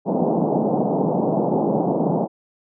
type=band-pass noise; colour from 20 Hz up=pink; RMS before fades=-20 dBFS; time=0.05-2.28 s; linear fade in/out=50 ms; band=150 to 850 Hz; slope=48 dB/octave; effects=none